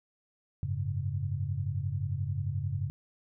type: chord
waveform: sine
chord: F# suspended second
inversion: none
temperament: equal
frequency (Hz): 92.5 / 103.83 / 138.59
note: F#2 / G#2 / C#3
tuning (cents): 0 / 0 / 0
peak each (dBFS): -34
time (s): 0.63-2.9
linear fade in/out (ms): 0
effects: none